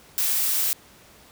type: noise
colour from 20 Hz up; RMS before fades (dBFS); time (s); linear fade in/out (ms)
blue; -23; 0.18-0.73; 0
effects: pink hiss -51 dBFS RMS until 1.31 s + high-pass 60 Hz 12 dB/octave